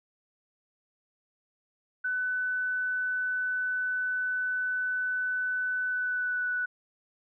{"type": "tone with pitch glide", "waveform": "sine", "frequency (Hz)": [1500, 1483.6], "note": ["F#6", "F#6"], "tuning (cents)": [23, 4], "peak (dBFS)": -27, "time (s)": [2.04, 6.66], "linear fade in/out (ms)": 10, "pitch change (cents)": -19, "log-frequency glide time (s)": [5.88, 6.49], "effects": []}